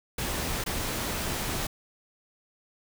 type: noise with dropouts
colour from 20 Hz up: pink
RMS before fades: -31 dBFS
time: 0.18-1.67 s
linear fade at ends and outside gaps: 5 ms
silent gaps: 0.64-0.662 s
effects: none